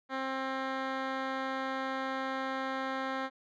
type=tone with low-pass filter; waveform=10% pulse; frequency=265.3 Hz; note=C4; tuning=24 cents sharp; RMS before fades=-35 dBFS; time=0.09-3.3 s; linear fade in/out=50 ms; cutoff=2600 Hz; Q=1.3; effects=none